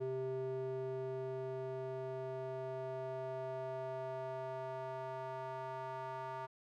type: tone with band-pass filter sweep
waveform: square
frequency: 130.81 Hz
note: C3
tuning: in tune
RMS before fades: -42 dBFS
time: 0-6.47 s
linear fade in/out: 20 ms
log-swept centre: 410 to 930 Hz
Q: 2.7
effects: none